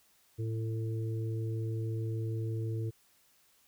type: harmonic tone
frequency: 111.7 Hz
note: A2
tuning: 27 cents sharp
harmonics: 1 / 3 / 4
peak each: -32 / -42 / -44 dBFS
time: 0.38-2.91 s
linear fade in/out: 20 ms
effects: white hiss -67 dBFS RMS until 3.67 s